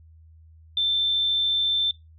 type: tone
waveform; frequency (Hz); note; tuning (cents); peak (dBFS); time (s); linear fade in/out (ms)
sine; 3553; A7; +16; -20; 0.77-1.91; 2
effects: noise-tail reverb RT60 0.2 s tail -21 dB re dry + added 80 Hz sine -48 dBFS peak until 2.18 s